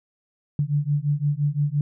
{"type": "beating tone pair", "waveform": "sine", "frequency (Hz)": [143, 148.8], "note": ["D3", "D3"], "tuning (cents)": [-46, 23], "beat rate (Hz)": 5.8, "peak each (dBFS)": -23, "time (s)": [0.59, 1.81], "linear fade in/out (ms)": 2, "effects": []}